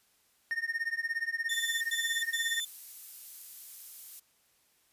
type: tone with tremolo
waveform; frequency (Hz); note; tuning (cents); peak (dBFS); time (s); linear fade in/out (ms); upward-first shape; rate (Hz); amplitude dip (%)
triangle; 1836; A#6; -27; -25; 0.51-2.6; 0; triangle; 17; 100
type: tone bursts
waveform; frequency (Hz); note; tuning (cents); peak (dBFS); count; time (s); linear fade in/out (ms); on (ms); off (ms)
sawtooth; 3520; A7; 0; -30; 3; 1.49-2.65; 5; 320; 100
type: noise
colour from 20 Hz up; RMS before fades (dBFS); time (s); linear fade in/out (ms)
violet; -44; 1.51-4.2; 10
effects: white hiss -69 dBFS RMS until 4.92 s + resampled to 32000 Hz